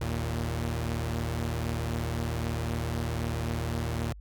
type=tone pair together; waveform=sawtooth; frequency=78.7 / 116.12 Hz; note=D#2 / A#2; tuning=+20 / -6 cents; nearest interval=perfect fifth; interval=674 cents; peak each=-28 dBFS; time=0.01-4.13 s; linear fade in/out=5 ms; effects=added 50 Hz sine -43 dBFS peak until 4.2 s